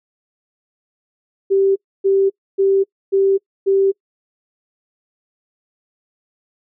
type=tone bursts; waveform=sine; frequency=390 Hz; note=G4; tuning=9 cents flat; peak=-11 dBFS; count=5; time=1.5-3.92 s; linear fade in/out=20 ms; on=260 ms; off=280 ms; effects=noise-tail reverb RT60 0.1 s tail -25 dB re dry